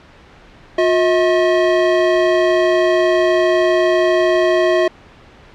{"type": "tone pair together", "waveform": "square", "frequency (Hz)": [358.6, 639], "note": ["F4", "D#5"], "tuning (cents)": [46, 46], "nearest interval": "minor seventh", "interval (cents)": 1000, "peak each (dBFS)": -15, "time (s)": [0.78, 4.88], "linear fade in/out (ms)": 5, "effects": ["pink hiss -43 dBFS RMS until 5.54 s", "low-pass 3000 Hz 12 dB/octave"]}